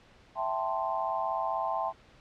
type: chord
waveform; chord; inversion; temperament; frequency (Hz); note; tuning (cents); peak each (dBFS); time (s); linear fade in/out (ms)
sine; A minor seventh; second; equal; 659.3 / 784 / 880 / 1046.5; E5 / G5 / A5 / C6; 0 / 0 / 0 / 0; -34; 0.35-1.93; 50
effects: pink hiss -58 dBFS RMS until 2.2 s + low-pass 4000 Hz 12 dB/octave